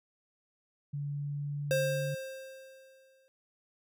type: tone with pitch glide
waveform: sine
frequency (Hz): 143.7 to 144.7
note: D3 to D3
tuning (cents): -37 to -25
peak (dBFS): -33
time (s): 0.93-2.15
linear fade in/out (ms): 10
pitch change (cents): +12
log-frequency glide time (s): 1.09-1.7
type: tone with exponential decay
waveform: square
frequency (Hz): 530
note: C5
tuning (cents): +22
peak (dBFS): -26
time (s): 1.71-3.28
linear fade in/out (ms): 0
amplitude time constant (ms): 340
effects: none